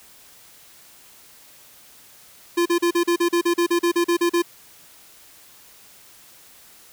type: tone bursts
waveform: square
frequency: 344.6 Hz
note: F4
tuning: 23 cents flat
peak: -17 dBFS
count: 15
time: 2.57-4.422 s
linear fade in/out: 10 ms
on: 88 ms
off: 38 ms
effects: white hiss -49 dBFS RMS until 6.92 s